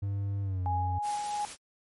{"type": "tone with pitch glide", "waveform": "triangle", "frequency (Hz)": [99.7, 90.38], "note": ["G2", "F#2"], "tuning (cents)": [30, -40], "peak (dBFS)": -27, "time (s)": [0.02, 0.99], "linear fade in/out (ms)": 10, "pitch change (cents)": -170, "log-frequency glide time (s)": [0.42, 0.64]}
{"type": "tone with tremolo", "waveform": "sine", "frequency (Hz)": 830.6, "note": "G#5", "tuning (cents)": 0, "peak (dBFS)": -28, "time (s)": [0.66, 1.45], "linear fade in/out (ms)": 0, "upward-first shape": "triangle", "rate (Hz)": 2.9, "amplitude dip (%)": 40}
{"type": "noise", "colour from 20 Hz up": "white", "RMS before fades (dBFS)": -42, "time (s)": [1.02, 1.57], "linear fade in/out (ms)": 50}
{"effects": ["MP3 48 kbps"]}